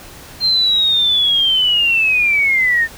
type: linear sweep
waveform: sine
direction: down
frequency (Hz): 4186 to 1800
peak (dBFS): -11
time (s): 0.4-2.88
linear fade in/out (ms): 50
effects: pink hiss -37 dBFS RMS until 2.97 s